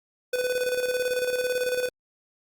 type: tone with tremolo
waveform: square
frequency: 499.5 Hz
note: B4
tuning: 20 cents sharp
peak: -23 dBFS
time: 0.33-1.89 s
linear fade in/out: 5 ms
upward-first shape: square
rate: 18 Hz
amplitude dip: 50%
effects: Opus 48 kbps